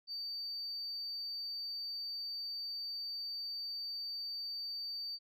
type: tone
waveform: sine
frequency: 4608 Hz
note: D8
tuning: 34 cents flat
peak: -37 dBFS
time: 0.07-5.19 s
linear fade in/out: 50 ms
effects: tanh soft clip ceiling -36 dBFS